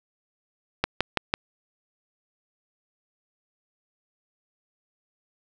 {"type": "click train", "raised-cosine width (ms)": 0.3, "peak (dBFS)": -5, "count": 4, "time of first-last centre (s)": [0.84, 1.339], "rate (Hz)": 6.01, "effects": []}